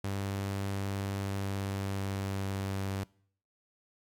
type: tone with pitch glide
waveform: sawtooth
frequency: 98.6 to 97.3 Hz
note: G2 to G2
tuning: +11 to -12 cents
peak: -28 dBFS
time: 0.04-3.04 s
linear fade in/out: 5 ms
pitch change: -23 cents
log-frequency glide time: 1.16-2.75 s
effects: noise-tail reverb RT60 0.6 s tail -24 dB re dry + MP3 96 kbps